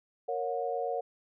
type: chord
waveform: sine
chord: F# major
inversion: first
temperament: equal with one note detuned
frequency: 466.2 / 554.4 / 724.3 Hz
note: A#4 / C#5 / F#5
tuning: 0 / 0 / -37 cents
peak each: -34 / -35 / -34 dBFS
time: 0.28-1.01 s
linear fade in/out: 10 ms
effects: none